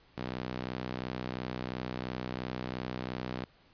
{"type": "tone with high-pass filter", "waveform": "sawtooth", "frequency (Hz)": 62.9, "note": "B1", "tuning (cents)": 32, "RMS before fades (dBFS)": -38, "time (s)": [0.17, 3.45], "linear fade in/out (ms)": 10, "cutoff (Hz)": 170, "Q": 0.85, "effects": ["pink hiss -63 dBFS RMS until 3.73 s", "resampled to 11025 Hz"]}